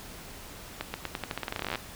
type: accelerating click train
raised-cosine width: 0.3 ms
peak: -15 dBFS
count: 22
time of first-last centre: 0.81-1.756 s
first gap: 130 ms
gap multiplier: 0.87
effects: pink hiss -45 dBFS RMS until 1.95 s